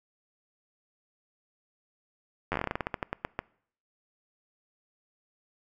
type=slowing click train; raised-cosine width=0.5 ms; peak=-14 dBFS; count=18; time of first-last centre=2.52-3.391 s; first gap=10 ms; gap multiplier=1.18; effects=noise-tail reverb RT60 0.6 s tail -24 dB re dry